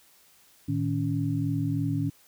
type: tone cluster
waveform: sine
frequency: 111.4 / 154.5 / 280 Hz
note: A2 / D#3 / C#4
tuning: +22 / -12 / +18 cents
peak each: -29 dBFS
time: 0.68-2.1 s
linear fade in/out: 10 ms
effects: white hiss -59 dBFS RMS until 2.27 s